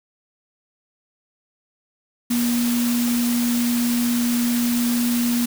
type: tone in noise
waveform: sine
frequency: 239.5 Hz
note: A#3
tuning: 47 cents sharp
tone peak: -18 dBFS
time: 2.3-5.46 s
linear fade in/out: 10 ms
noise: white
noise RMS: -28 dBFS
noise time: 2.3-5.46 s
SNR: +7 dB
effects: none